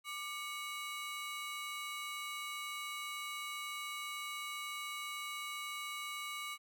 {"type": "ring-modulated tone", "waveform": "30% pulse", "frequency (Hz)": 1704, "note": "G#6", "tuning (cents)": 44, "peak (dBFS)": -35, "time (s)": [0.04, 6.58], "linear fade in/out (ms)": 50, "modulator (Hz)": 519, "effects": []}